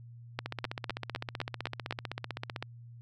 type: two click trains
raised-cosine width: 0.3 ms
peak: -16 / -19 dBFS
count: 7 / 35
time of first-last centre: 0.39-1.909 / 0.46-2.626 s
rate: 3.95 / 15.7 Hz
effects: added 118 Hz sine -47 dBFS peak until 3.01 s